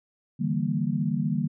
sine chord, E half-diminished seventh, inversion third, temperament equal with one note detuned, 146.83 / 162.83 / 196 / 233.1 Hz, D3 / E3 / G3 / Bb3, 0 / -21 / 0 / 0 cents, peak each -29 dBFS, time 0.39-1.48 s, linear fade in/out 20 ms, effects none

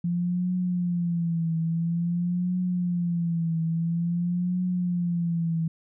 sine tone with vibrato, 172.1 Hz, F3, 25 cents flat, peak -23 dBFS, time 0.04-5.68 s, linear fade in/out 5 ms, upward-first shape triangle, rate 0.49 Hz, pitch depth 99 cents each way, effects none

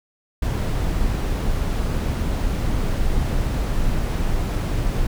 brown noise, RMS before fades -21 dBFS, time 0.42-5.07 s, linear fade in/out 5 ms, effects none

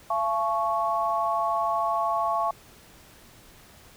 sine tone cluster, 680 / 860 / 1107 Hz, F5 / A5 / C#6, -46 / -40 / -3 cents, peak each -27 / -29 / -26 dBFS, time 0.1-2.51 s, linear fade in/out 5 ms, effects pink hiss -52 dBFS RMS until 3.96 s

